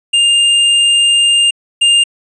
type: tone pair in turn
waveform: square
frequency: 2807 / 2807 Hz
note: F7 / F7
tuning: +8 / +8 cents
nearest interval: unison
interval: 0 cents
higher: neither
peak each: -8 / -7 dBFS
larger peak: second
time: 0.13-1.51 / 1.81-2.04 s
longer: first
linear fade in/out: 10 ms
effects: resampled to 22050 Hz